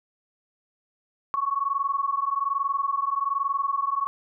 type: tone pair together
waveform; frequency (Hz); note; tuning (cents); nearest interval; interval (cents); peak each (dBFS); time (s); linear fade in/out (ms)
sine; 1100 / 1121.2; C#6 / C#6; -14 / +19; unison; 33; -26; 1.34-4.07; 0
effects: none